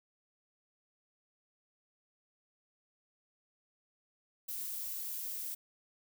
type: noise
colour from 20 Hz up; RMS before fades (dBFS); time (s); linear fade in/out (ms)
violet; -40; 4.48-5.55; 10
effects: none